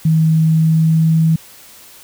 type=tone with pitch glide; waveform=sine; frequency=159.6 to 161.27 Hz; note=D#3 to E3; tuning=+44 to -38 cents; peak=-9 dBFS; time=0.05-1.36 s; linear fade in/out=5 ms; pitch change=+18 cents; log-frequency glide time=0.45-1.18 s; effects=white hiss -41 dBFS RMS until 2.03 s